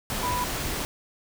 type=tone in noise; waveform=sine; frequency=987.8 Hz; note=B5; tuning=in tune; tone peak=-26 dBFS; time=0.23-0.44 s; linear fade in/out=0 ms; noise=pink; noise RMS=-30 dBFS; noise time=0.1-0.85 s; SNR=+1 dB; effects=none